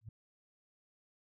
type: tone with exponential growth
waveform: sine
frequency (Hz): 109.7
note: A2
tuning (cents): -5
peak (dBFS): -40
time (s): 0.01-0.09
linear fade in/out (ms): 5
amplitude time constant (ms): 17
effects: none